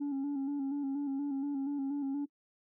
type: tone with vibrato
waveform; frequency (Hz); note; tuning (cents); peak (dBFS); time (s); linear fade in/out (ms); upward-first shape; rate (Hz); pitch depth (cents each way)
sine; 279.4; C#4; +14; -29; 0-2.26; 20; square; 4.2; 45
effects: noise-tail reverb RT60 0.1 s tail -22 dB re dry + tanh soft clip ceiling -31 dBFS